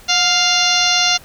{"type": "harmonic tone with a mistuned harmonic", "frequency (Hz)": 699, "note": "F5", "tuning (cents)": 1, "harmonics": [1, 2, 3, 4, 5, 6, 7, 8, 9], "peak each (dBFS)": [-22, -22, -23, -19, -20, -19, -25, -20, -24], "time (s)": [0.08, 1.18], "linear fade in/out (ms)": 20, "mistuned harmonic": 1, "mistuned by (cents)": 57, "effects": ["pink hiss -43 dBFS RMS until 1.24 s"]}